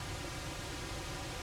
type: noise with comb filter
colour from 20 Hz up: pink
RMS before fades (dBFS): -41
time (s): 0-1.42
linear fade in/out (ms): 2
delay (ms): 4.6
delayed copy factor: -0.75
effects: low-pass 8000 Hz 12 dB/octave